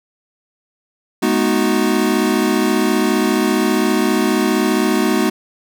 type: chord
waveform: square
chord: G# minor seventh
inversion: none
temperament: equal with one note detuned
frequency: 212 / 246.9 / 311.1 / 370 Hz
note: G#3 / B3 / D#4 / F#4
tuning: +36 / 0 / 0 / 0 cents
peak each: -20 dBFS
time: 1.22-5.3 s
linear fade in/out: 10 ms
effects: none